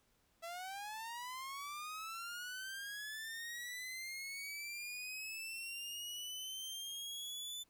sawtooth linear sweep, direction up, 659.3 to 3520 Hz, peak -40 dBFS, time 0.42-7.64 s, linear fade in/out 20 ms, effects pink hiss -75 dBFS RMS until 7.69 s

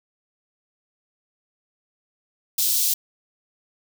white high-pass noise, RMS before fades -21 dBFS, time 2.58-2.94 s, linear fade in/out 5 ms, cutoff 3700 Hz, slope 24 dB/octave, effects none

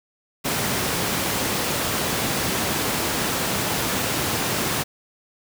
pink high-pass noise, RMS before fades -24 dBFS, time 0.44-4.84 s, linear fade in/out 20 ms, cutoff 110 Hz, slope 12 dB/octave, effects none

